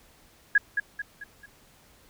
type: tone with echo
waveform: sine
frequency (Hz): 1661.2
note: G#6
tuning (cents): 0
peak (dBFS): -15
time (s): 0.55-0.58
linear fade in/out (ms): 5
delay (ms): 220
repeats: 4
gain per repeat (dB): -7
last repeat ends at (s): 1.46
effects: pink hiss -58 dBFS RMS until 2.09 s